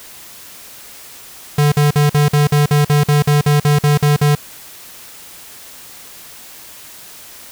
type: tone bursts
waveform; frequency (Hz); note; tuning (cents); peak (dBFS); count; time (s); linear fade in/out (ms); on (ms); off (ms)
square; 146.83; D3; 0; -10; 15; 1.58-4.352; 5; 140; 48
effects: white hiss -37 dBFS RMS until 7.51 s